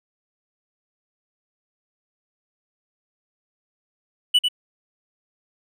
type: tone with echo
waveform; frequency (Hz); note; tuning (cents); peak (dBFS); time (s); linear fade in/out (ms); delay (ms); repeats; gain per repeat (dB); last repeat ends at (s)
triangle; 2960; F#7; 0; -11; 4.34-4.39; 10; 96; 1; -5; 4.486
effects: none